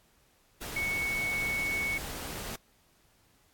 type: tone in noise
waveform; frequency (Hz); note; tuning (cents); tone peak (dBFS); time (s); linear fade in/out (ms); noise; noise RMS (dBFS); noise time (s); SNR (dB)
sine; 2217; C#7; 0; -29; 0.76-1.98; 5; pink; -39; 0.61-2.56; +7
effects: pink hiss -66 dBFS RMS until 3.53 s + AAC 64 kbps